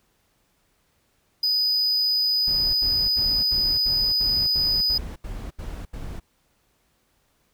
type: tone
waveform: triangle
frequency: 4978 Hz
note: D#8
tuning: in tune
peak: -18 dBFS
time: 1.43-4.98 s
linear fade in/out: 5 ms
type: noise bursts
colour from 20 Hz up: brown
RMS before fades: -33 dBFS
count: 11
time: 2.47-6.2 s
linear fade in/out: 10 ms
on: 270 ms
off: 76 ms
effects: pink hiss -67 dBFS RMS until 7.53 s